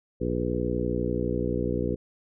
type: harmonic tone with a mistuned harmonic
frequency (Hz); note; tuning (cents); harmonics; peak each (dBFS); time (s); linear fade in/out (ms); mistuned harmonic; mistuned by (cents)
60.3; B1; -41; 1 / 2 / 3 / 4 / 5 / 6 / 7 / 8; -33 / -33 / -33 / -33 / -33 / -33 / -33 / -33; 0.2-1.96; 20; 8; +42
effects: none